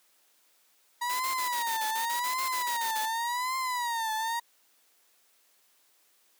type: tone with vibrato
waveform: 35% pulse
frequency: 955 Hz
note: A#5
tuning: 42 cents sharp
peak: -27 dBFS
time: 1.01-4.4 s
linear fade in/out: 10 ms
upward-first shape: triangle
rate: 0.88 Hz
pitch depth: 170 cents each way
type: noise bursts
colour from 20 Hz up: white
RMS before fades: -37 dBFS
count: 14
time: 1.09-3.059 s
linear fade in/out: 10 ms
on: 110 ms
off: 33 ms
effects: white hiss -66 dBFS RMS until 6.39 s + high-pass 300 Hz 12 dB/octave